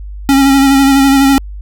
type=tone with vibrato; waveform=square; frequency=273.5 Hz; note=C#4; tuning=23 cents flat; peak=-6 dBFS; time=0.29-1.38 s; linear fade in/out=0 ms; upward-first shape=sine; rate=12 Hz; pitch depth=30 cents each way; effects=added 50 Hz sine -23 dBFS peak until 1.61 s